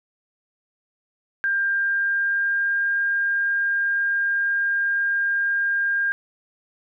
sine tone with pitch glide, 1595 to 1607 Hz, G6 to G6, +30 to +43 cents, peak -19 dBFS, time 1.44-6.12 s, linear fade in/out 0 ms, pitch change +13 cents, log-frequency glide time 1.7-2.87 s, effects none

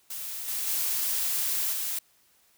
blue noise with level steps, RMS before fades -36 / -31 / -28 / -31 dBFS, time 0.1-1.99 s, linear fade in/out 5 ms, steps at 0.48 / 0.67 / 1.73 s, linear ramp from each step 2 ms, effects white hiss -64 dBFS RMS until 2.57 s

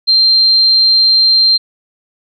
sine tone, 4161 Hz, C8, 10 cents flat, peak -6 dBFS, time 0.07-1.58 s, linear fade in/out 20 ms, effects none

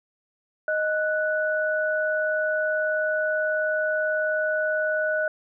sine tone pair together, 621.5 / 1480 Hz, D#5 / F#6, -2 / 0 cents, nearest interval octave + minor third, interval 1502 cents, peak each -24 / -25 dBFS, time 0.68-5.28 s, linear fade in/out 2 ms, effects none

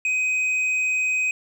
sine tone with hard clipping, 2513 Hz, D#7, 17 cents sharp, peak -21 dBFS, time 0.05-1.31 s, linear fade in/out 2 ms, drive 4 dB, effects none

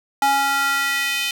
square tone with high-pass filter sweep, 277.2 Hz, C#4, in tune, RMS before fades -20 dBFS, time 0.22-1.31 s, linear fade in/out 2 ms, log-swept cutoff 810 to 2800 Hz, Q 2.5, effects none

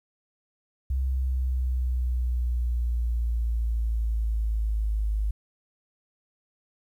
sine exponential sweep, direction down, 65.9 to 51.91 Hz, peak -23 dBFS, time 0.9-5.31 s, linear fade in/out 5 ms, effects 10-bit

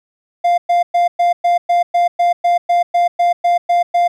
triangle tone bursts, 698 Hz, F5, 1 cent flat, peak -8 dBFS, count 15, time 0.44-4.08 s, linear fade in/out 10 ms, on 140 ms, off 110 ms, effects none

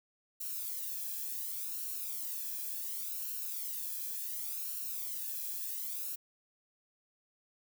violet noise with flanger, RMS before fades -39 dBFS, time 0.4-6.16 s, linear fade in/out 10 ms, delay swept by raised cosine 0.71 to 1.22 ms, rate 0.69 Hz, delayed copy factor +0.8, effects none

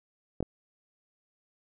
clicks, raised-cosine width 2 ms, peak -17 dBFS, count 2, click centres 0.405 / 0.427 s, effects none

